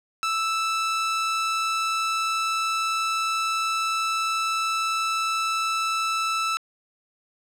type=tone; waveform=sawtooth; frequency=1318.5 Hz; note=E6; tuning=in tune; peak=-19 dBFS; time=0.23-6.57 s; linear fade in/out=0 ms; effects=low-pass 8000 Hz 12 dB/octave + 9-bit